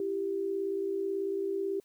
sine tone pair together, 333.8 / 392 Hz, E4 / G4, +22 / 0 cents, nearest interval minor third, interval 278 cents, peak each -37 / -30 dBFS, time 0-1.8 s, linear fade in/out 2 ms, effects white hiss -69 dBFS RMS until 1.84 s

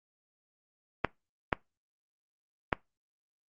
clicks, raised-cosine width 0.5 ms, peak -9 dBFS, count 3, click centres 1.047 / 1.528 / 2.728 s, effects noise-tail reverb RT60 0.2 s tail -23 dB re dry + Opus 48 kbps

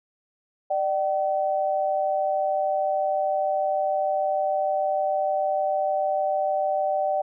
sine tone pair together, 598.3 / 765 Hz, D5 / G5, +32 / -42 cents, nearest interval major third, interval 426 cents, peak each -24 dBFS, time 0.7-7.22 s, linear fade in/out 10 ms, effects none

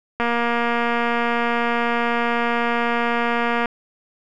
click train, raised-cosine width 0.5 ms, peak -7 dBFS, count 817, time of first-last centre 0.2-3.658 s, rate 236 Hz, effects none

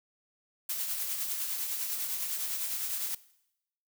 blue noise with tremolo, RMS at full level -32 dBFS, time 0.69-3.15 s, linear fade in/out 5 ms, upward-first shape triangle, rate 9.9 Hz, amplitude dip 45%, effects noise-tail reverb RT60 0.8 s tail -19 dB re dry

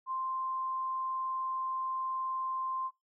sine tone, 1046.5 Hz, C6, in tune, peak -32 dBFS, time 0.06-2.91 s, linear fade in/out 50 ms, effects noise-tail reverb RT60 0.2 s tail -24 dB re dry

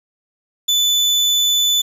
35% pulse tone, 3495 Hz, A7, 12 cents flat, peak -11 dBFS, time 0.68-1.82 s, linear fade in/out 10 ms, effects resampled to 32000 Hz + 7-bit

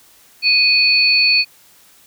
sine tone pair together, 2489 / 4435 Hz, D#7 / C#8, 0 / 0 cents, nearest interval minor seventh, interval 1000 cents, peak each -13 dBFS, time 0.42-1.45 s, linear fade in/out 50 ms, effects white hiss -49 dBFS RMS until 2.06 s

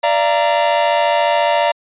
45% pulse chord, Bb major, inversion first, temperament equal with one note detuned, 587.3 / 681.7 / 932.3 Hz, D5 / F5 / Bb5, 0 / -42 / 0 cents, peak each -17 dBFS, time 0.03-1.72 s, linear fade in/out 10 ms, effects resampled to 8000 Hz

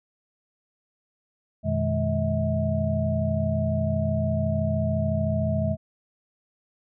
sine tone cluster, 90.1 / 123.9 / 156 / 209.6 / 641 Hz, F#2 / B2 / D#3 / G#3 / E5, -45 / +6 / +5 / +16 / -49 cents, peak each -27 / -29 / -30 / -28 / -28 dBFS, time 1.63-5.77 s, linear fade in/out 50 ms, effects none

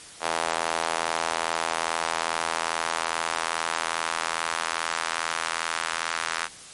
sawtooth tone with high-pass filter sweep, 82.41 Hz, E2, in tune, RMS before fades -28 dBFS, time 0.2-6.49 s, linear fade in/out 50 ms, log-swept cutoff 750 to 1300 Hz, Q 1.4, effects white hiss -44 dBFS RMS until 6.73 s + MP3 48 kbps

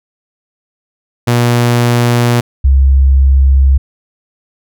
sawtooth / sine tone pair in turn, 120 / 67.35 Hz, B2 / C#2, -49 / -49 cents, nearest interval minor seventh, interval 1000 cents, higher first, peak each -4 dBFS, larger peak neither, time 1.27-2.41 / 2.64-3.78 s, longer neither, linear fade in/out 10 ms, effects none

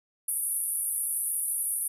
pink band-pass noise, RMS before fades -30 dBFS, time 0.28-1.88 s, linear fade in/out 5 ms, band 9400 to 12000 Hz, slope 96 dB/octave, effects none

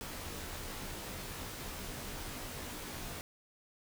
pink noise with comb filter, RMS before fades -43 dBFS, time 0.01-3.21 s, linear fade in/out 0 ms, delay 18 ms, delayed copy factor -0.75, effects none

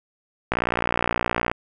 click train, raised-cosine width 0.5 ms, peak -6 dBFS, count 60, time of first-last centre 0.52-1.515 s, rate 59.3 Hz, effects none

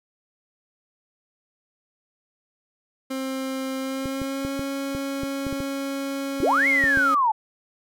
30% pulse tone with pitch glide, 264.7 to 275.1 Hz, C4 to C#4, +20 to -13 cents, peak -24 dBFS, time 3.1-7.15 s, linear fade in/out 10 ms, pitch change +67 cents, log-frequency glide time 3.79-4.56 s
clicks, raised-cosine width 3 ms, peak -18 dBFS, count 12, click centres 4.057 / 4.217 / 4.45 / 4.594 / 4.95 / 5.234 / 5.467 / 5.527 / 5.604 / 6.403 / 6.84 / 6.973 s
sine linear two-way sweep, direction up then down, 237.2 to 2200 to 835 Hz, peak -17 dBFS, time 6.42-7.32 s, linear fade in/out 10 ms, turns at 6.68 s
effects none

